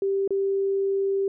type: tone with dropouts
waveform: sine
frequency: 392 Hz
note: G4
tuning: in tune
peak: -21 dBFS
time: 0.02-1.28 s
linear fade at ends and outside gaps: 2 ms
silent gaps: 0.277-0.306 s
effects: none